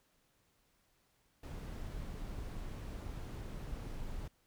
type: noise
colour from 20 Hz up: brown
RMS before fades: -43 dBFS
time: 1.43-4.28 s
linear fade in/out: 5 ms
effects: pink hiss -74 dBFS RMS until 4.46 s